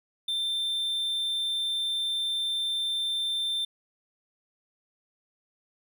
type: tone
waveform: triangle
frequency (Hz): 3570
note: A7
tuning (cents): +24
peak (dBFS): -25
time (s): 0.28-3.65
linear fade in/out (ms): 5
effects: none